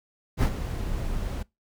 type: noise with ADSR envelope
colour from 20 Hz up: brown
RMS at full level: -19 dBFS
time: 0.37-1.43 s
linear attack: 60 ms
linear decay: 66 ms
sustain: -11 dB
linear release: 8 ms
effects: noise-tail reverb RT60 0.2 s tail -23 dB re dry